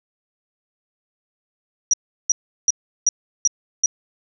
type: tone bursts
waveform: sine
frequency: 5790 Hz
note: F#8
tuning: 38 cents flat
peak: -12 dBFS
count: 6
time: 1.91-3.86 s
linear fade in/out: 2 ms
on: 25 ms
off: 360 ms
effects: none